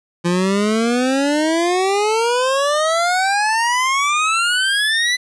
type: exponential sweep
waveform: 25% pulse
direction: up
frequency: 170.9 to 2011 Hz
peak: -11 dBFS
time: 0.24-5.17 s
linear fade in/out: 20 ms
effects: resampled to 22050 Hz + 8-bit